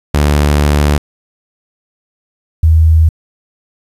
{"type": "tone pair in turn", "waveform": ["sawtooth", "sine"], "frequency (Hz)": [73.42, 80.16], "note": ["D2", "E2"], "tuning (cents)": [0, -48], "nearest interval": "major second", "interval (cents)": 152, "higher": "second", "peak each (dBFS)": -4, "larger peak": "neither", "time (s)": [[0.14, 0.98], [2.63, 3.09]], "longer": "first", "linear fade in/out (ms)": 5, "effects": ["resampled to 32000 Hz", "7-bit"]}